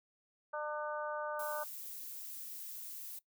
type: harmonic tone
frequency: 300 Hz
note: D4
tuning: 37 cents sharp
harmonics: 2 / 3 / 4 / 5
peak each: -40 / -42 / -43 / -44 dBFS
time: 0.53-1.64 s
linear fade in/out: 10 ms
type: noise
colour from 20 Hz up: violet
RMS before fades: -46 dBFS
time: 1.39-3.19 s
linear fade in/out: 5 ms
effects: noise-tail reverb RT60 0.1 s tail -18 dB re dry